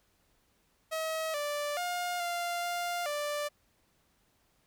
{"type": "tone with pitch steps", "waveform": "sawtooth", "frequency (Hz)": [639, 586, 710, 696, 700, 588], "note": ["D#5", "D5", "F5", "F5", "F5", "D5"], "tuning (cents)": [46, -4, 28, -6, 4, 2], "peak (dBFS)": -28, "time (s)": [0.91, 3.49], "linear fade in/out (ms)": 20, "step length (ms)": 430, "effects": ["pink hiss -71 dBFS RMS until 4.66 s"]}